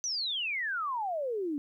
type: exponential sweep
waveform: sine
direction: down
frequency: 6140 to 277.2 Hz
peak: -30 dBFS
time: 0.04-1.58 s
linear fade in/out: 0 ms
effects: 12-bit